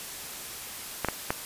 clicks, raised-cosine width 0.5 ms, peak -10 dBFS, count 3, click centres 1.047 / 1.086 / 1.305 s, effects white hiss -39 dBFS RMS until 1.45 s + resampled to 32000 Hz

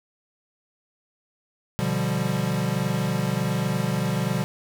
square chord, G dominant seventh, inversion first, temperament equal, 123.47 / 146.83 / 174.61 / 196 Hz, B2 / D3 / F3 / G3, 0 / 0 / 0 / 0 cents, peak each -29 dBFS, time 1.79-4.44 s, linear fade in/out 0 ms, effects none

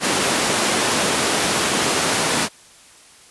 pink high-pass noise, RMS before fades -19 dBFS, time 0-2.49 s, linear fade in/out 50 ms, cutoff 230 Hz, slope 12 dB/octave, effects white hiss -47 dBFS RMS until 3.3 s + resampled to 24000 Hz

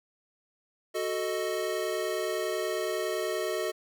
square chord, D# diminished, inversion first, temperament equal, 370 / 440 / 622.3 Hz, F#4 / A4 / D#5, 0 / 0 / 0 cents, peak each -34 dBFS, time 0.94-3.72 s, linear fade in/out 20 ms, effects none

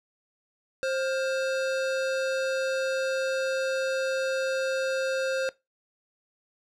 square tone pair together, 529 / 1412.3 Hz, C5 / F6, +19 / +19 cents, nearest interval octave + perfect fourth, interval 1700 cents, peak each -27 / -36 dBFS, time 0.83-5.49 s, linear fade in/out 0 ms, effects noise-tail reverb RT60 0.2 s tail -20 dB re dry + low-pass 7000 Hz 12 dB/octave

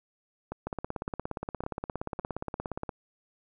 two click trains, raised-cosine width 1 ms, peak -19 / -21 dBFS, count 39 / 4, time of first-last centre 0.67-2.892 / 0.52-2.196 s, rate 17.1 / 1.79 Hz, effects none

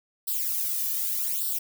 violet noise with flanger, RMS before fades -28 dBFS, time 0.27-1.59 s, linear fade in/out 10 ms, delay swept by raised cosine 0.22 to 1.72 ms, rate 0.84 Hz, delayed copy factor +0.95, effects none

